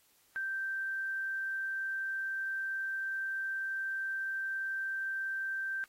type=tone; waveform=sine; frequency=1565 Hz; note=G6; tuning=3 cents flat; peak=-33 dBFS; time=0.36-5.84 s; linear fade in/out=0 ms; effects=white hiss -68 dBFS RMS until 5.88 s + AAC 48 kbps